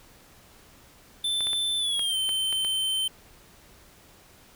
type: tone with pitch glide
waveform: square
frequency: 3532 to 3093 Hz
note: A7 to G7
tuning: +6 to -24 cents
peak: -25 dBFS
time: 1.24-3.08 s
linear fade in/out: 5 ms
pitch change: -230 cents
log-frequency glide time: 1.78-2.17 s
type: clicks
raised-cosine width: 0.3 ms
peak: -21 dBFS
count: 7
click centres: 1.407 / 1.47 / 1.532 / 1.994 / 2.292 / 2.527 / 2.648 s
effects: pink hiss -54 dBFS RMS until 4.55 s